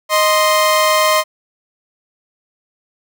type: tone pair together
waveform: sawtooth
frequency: 622.3 / 1046.5 Hz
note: D#5 / C6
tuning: 0 / 0 cents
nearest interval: major sixth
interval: 900 cents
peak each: -10 dBFS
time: 0.09-1.24 s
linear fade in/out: 50 ms
effects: none